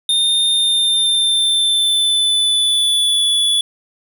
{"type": "tone with pitch glide", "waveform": "square", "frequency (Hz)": [3637, 3433], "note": ["A#7", "A7"], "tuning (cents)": [-43, -43], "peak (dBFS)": -13, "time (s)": [0.09, 3.61], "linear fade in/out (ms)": 2, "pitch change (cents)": -100, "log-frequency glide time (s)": [0.51, 3.27], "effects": []}